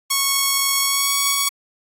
5% pulse tone with pitch glide, 1103 to 1119 Hz, C#6 to C#6, -9 to +16 cents, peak -5 dBFS, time 0.1-1.49 s, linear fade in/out 10 ms, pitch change +25 cents, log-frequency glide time 0.8-1.14 s, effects AAC 48 kbps

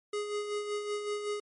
square tone with tremolo, 415.3 Hz, G#4, in tune, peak -31 dBFS, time 0.13-1.4 s, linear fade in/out 5 ms, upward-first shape sine, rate 5.3 Hz, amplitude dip 50%, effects MP3 48 kbps

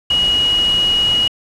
sine tone in noise, 2900 Hz, F#7, 35 cents flat, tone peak -12 dBFS, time 0.1-1.28 s, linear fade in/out 5 ms, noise pink, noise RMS -27 dBFS, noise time 0.1-1.28 s, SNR +12 dB, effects low-pass 8000 Hz 12 dB/octave

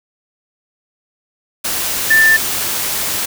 sine tone in noise, 1775 Hz, A6, 15 cents sharp, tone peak -7 dBFS, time 2.1-2.37 s, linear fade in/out 10 ms, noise white, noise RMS -19 dBFS, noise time 1.64-3.26 s, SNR +9 dB, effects none

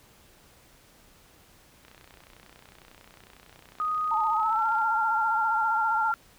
click train, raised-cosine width 0.3 ms, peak -34 dBFS, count 93, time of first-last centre 1.85-4.818 s, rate 31 Hz
sine tone with pitch glide, 1244.5 to 1380.9 Hz, D#6 to F6, 0 to -20 cents, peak -25 dBFS, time 3.8-6.14 s, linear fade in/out 0 ms, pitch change +180 cents, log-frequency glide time 4.33-4.68 s
sine tone with vibrato, 881 Hz, A5, 2 cents sharp, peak -25 dBFS, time 4.11-6.12 s, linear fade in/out 5 ms, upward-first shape triangle, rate 15 Hz, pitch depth 75 cents each way
effects pink hiss -57 dBFS RMS until 6.38 s

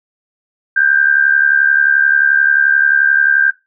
sine tone with amplitude modulation, 1575 Hz, G6, 8 cents sharp, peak -5 dBFS, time 0.76-3.51 s, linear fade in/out 10 ms, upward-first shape sine, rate 71.4 Hz, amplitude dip 75%, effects noise-tail reverb RT60 0.2 s tail -18 dB re dry

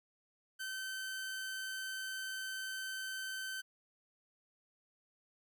sawtooth tone, 1539 Hz, G6, 32 cents flat, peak -36 dBFS, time 0.59-3.62 s, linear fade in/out 20 ms, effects none

